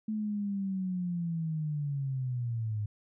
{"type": "linear sweep", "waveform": "sine", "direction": "down", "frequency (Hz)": [217.9, 103], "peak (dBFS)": -30, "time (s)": [0.08, 2.86], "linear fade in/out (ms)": 5, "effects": []}